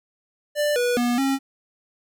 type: tone with pitch steps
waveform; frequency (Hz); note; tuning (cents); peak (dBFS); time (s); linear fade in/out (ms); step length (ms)
square; 591 / 487.4 / 241.8 / 271.3; D5 / B4 / B3 / C#4; +11 / -23 / -36 / -37; -20; 0.55-1.39; 50; 210
effects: none